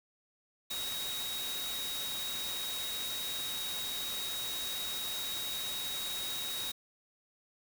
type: tone in noise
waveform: sine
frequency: 3790 Hz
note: A#7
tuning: 28 cents sharp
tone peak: -37 dBFS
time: 0.7-6.72 s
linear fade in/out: 10 ms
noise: white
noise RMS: -40 dBFS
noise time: 0.7-6.72 s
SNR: 0 dB
effects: none